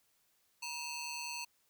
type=ring-modulated tone; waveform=15% pulse; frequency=1760 Hz; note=A6; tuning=in tune; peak=-30 dBFS; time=0.62-1.45 s; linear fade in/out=10 ms; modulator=805 Hz; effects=white hiss -74 dBFS RMS until 1.69 s